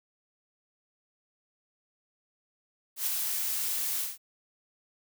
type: noise with ADSR envelope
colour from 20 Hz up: blue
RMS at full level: -28 dBFS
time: 2.96-4.18 s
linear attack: 110 ms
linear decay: 6 ms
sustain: -3 dB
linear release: 180 ms
effects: none